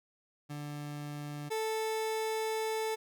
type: tone pair in turn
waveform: 30% pulse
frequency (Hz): 146.83 / 440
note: D3 / A4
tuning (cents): 0 / 0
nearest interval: octave + perfect fifth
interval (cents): 1900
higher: second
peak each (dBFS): -36 / -29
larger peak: second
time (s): 0.49-1.5 / 1.5-2.96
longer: second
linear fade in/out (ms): 20
effects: none